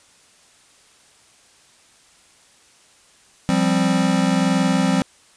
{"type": "chord", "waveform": "square", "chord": "F suspended second", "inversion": "none", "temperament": "equal", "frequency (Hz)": [174.61, 196, 261.6], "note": ["F3", "G3", "C4"], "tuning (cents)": [0, 0, 0], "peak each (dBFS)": -21, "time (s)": [3.49, 5.02], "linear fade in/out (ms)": 0, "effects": ["white hiss -53 dBFS RMS until 5.36 s", "resampled to 22050 Hz"]}